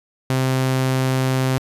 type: tone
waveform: sawtooth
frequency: 130.81 Hz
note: C3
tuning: in tune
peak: -13 dBFS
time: 0.3-1.58 s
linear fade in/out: 0 ms
effects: resampled to 32000 Hz